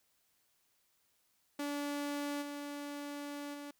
sawtooth tone with level steps, 288.3 Hz, D4, 32 cents flat, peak -32 / -37 / -40 dBFS, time 1.59-3.71 s, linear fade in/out 5 ms, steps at 2.41 / 3.53 s, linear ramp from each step 20 ms, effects white hiss -75 dBFS RMS until 3.79 s

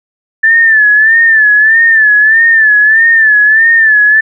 sine tone with vibrato, 1760 Hz, A6, in tune, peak -3 dBFS, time 0.43-4.21 s, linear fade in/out 10 ms, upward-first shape sine, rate 1.6 Hz, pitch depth 77 cents each way, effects none

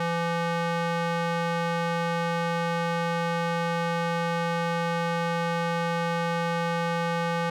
square tone with band-pass filter, 169.1 Hz, E3, 44 cents sharp, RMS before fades -27 dBFS, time 0-7.5 s, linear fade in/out 5 ms, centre 1100 Hz, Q 0.61, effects none

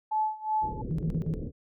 sine tone with tremolo, 864 Hz, A5, 32 cents flat, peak -23 dBFS, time 0.11-0.82 s, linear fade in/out 10 ms, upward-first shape sine, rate 2.7 Hz, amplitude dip 90%
pink low-pass noise, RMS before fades -36 dBFS, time 0.61-1.52 s, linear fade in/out 50 ms, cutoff 490 Hz, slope 48 dB/octave
sine tone bursts, 161.1 Hz, E3, 39 cents flat, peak -26 dBFS, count 4, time 0.91-1.338 s, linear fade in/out 0 ms, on 74 ms, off 44 ms
effects none

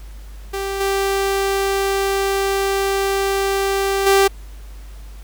sawtooth tone with level steps, 392 Hz, G4, in tune, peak -18 / -13 / -7 dBFS, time 0.53-4.28 s, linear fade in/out 10 ms, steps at 0.8 / 4.06 s, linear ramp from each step 10 ms, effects added 50 Hz sine -33 dBFS peak until 5.23 s + pink hiss -48 dBFS RMS until 5.23 s

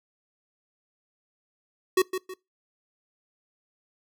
square tone with echo, 372.9 Hz, F#4, 14 cents sharp, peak -18 dBFS, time 1.97-2.02 s, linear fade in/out 5 ms, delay 160 ms, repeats 2, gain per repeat -9 dB, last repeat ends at 2.34 s, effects noise-tail reverb RT60 0.2 s tail -22 dB re dry

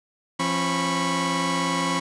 sawtooth tone cluster, 172.4 / 270.2 / 985 / 1102 Hz, F3 / C#4 / B5 / C#6, -22 / -44 / -5 / -11 cents, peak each -24 dBFS, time 0.39-2 s, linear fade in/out 10 ms, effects resampled to 22050 Hz

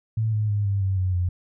sine tone with pitch steps, 110.7 / 106.81 / 103.05 / 99.42 / 95.93 / 92.55 / 89.3 Hz, A2 / G#2 / G#2 / G2 / G2 / F#2 / F2, +11 / +49 / -13 / +25 / -37 / +1 / +39 cents, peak -20 dBFS, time 0.17-1.29 s, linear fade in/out 5 ms, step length 160 ms, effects none

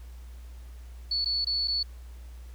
sine tone with dropouts, 4435 Hz, C#8, in tune, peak -25 dBFS, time 1.11-1.83 s, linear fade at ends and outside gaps 5 ms, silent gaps 1.247-1.257 / 1.447-1.468 / 1.675-1.68 s, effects added 60 Hz sine -41 dBFS peak until 2.54 s + pink hiss -59 dBFS RMS until 2.54 s

